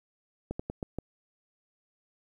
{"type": "slowing click train", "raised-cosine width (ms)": 2, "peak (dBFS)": -20, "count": 5, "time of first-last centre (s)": [0.51, 0.986], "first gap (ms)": 85, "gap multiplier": 1.23, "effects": ["10-bit"]}